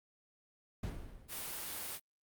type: noise with exponential decay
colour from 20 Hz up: brown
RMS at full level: -37 dBFS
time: 0.83-1.66 s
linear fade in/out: 5 ms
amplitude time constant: 180 ms
type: noise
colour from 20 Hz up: white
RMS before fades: -42 dBFS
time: 1.28-2 s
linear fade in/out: 50 ms
effects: Opus 48 kbps